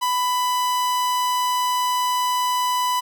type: tone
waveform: 45% pulse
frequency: 995 Hz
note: B5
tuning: 13 cents sharp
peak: -19 dBFS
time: 0.01-3.01 s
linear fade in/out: 20 ms
effects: none